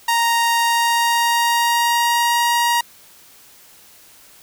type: tone with pitch glide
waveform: sawtooth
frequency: 932.3 to 946.4 Hz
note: A#5 to A#5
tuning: 0 to +26 cents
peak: -11 dBFS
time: 0.08-2.81 s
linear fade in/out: 5 ms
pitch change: +26 cents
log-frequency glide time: 0.53-2.44 s
effects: white hiss -47 dBFS RMS until 4.42 s